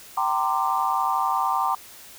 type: tone cluster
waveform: sine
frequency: 776 / 921 / 1032 / 1185 Hz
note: G5 / A#5 / C6 / D6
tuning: -18 / -21 / -24 / +15 cents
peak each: -26 dBFS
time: 0.17-1.75 s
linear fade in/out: 5 ms
effects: white hiss -45 dBFS RMS until 2.18 s